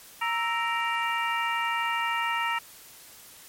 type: harmonic tone with a mistuned harmonic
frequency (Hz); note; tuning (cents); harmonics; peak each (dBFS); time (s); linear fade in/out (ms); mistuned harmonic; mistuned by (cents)
466.2; A#4; 0; 2 / 3 / 4 / 5 / 6; -29 / -31 / -32 / -33 / -34; 0.21-2.59; 10; 3; -100
effects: white hiss -49 dBFS RMS until 3.48 s + MP3 64 kbps